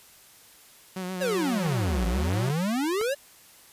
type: tone with vibrato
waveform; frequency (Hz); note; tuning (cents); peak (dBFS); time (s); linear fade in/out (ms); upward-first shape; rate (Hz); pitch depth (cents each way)
sawtooth; 184.2; F#3; -7; -27; 0.96-2.51; 5; sine; 7.7; 38
type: exponential two-way sweep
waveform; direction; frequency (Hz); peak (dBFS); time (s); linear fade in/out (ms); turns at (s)
square; down then up; 587.3 to 53.3 to 587.3; -25; 1.2-3.15; 20; 2.06
type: clicks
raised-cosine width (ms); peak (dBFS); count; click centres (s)
0.5; -20; 2; 1.663 / 3.013
effects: white hiss -53 dBFS RMS until 3.72 s + resampled to 32000 Hz